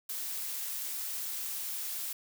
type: noise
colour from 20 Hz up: blue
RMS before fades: -37 dBFS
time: 0.09-2.13 s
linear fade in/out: 5 ms
effects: none